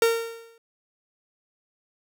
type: tone with exponential decay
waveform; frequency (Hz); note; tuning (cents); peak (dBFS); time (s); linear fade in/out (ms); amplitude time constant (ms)
45% pulse; 459.2; A#4; -26; -15; 0.02-0.58; 2; 120
effects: none